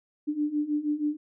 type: beating tone pair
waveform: sine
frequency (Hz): 293.7 / 300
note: D4 / D4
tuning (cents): 0 / +37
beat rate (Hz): 6.3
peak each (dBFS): -30 / -27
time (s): 0.27-1.17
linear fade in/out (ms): 20
effects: none